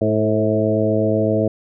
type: harmonic tone with a mistuned harmonic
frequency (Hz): 107.8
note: A2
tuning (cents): -35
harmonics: 1 / 2 / 3 / 4 / 5 / 6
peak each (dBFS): -22 / -22 / -22 / -22 / -22 / -22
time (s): 0.01-1.48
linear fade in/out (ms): 5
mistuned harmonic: 4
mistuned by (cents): +25
effects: none